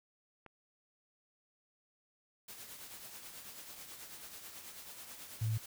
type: click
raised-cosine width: 0.5 ms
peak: -37 dBFS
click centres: 0.463 s
type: noise with tremolo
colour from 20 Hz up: white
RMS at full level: -48 dBFS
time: 2.48-5.66 s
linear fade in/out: 5 ms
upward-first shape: triangle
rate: 9.2 Hz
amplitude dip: 50%
type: tone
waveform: sine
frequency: 110.5 Hz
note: A2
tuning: 8 cents sharp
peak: -31 dBFS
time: 5.41-5.58 s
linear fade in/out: 10 ms
effects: none